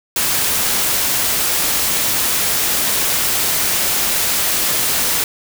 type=noise; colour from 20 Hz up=white; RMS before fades=-17 dBFS; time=0.16-5.24 s; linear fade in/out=2 ms; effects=none